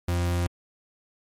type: tone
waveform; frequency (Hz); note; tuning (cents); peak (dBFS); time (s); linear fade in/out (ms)
40% pulse; 87.31; F2; 0; -22; 0.08-0.47; 5
effects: MP3 64 kbps